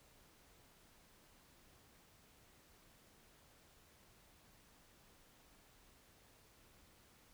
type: silence
effects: pink hiss -67 dBFS RMS until 7.33 s